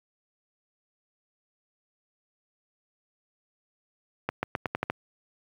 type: accelerating click train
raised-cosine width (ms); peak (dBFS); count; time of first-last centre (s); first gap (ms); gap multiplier
0.5; -12; 7; 4.29-4.9; 140; 0.87
effects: high-pass 80 Hz 12 dB/octave + 9-bit